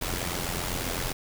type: noise with amplitude modulation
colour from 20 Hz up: pink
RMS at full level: -28 dBFS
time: 0.01-1.13 s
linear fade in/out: 10 ms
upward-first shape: sine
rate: 87.9 Hz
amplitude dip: 65%
effects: none